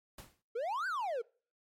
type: noise with exponential decay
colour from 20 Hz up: pink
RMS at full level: -46 dBFS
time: 0.18-0.42 s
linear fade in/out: 5 ms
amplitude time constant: 52 ms
type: exponential two-way sweep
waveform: triangle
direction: up then down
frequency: 434.2 to 1598 to 434.2 Hz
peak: -31 dBFS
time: 0.55-1.22 s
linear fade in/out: 10 ms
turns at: 0.87 s
effects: noise-tail reverb RT60 0.4 s tail -24 dB re dry + MP3 64 kbps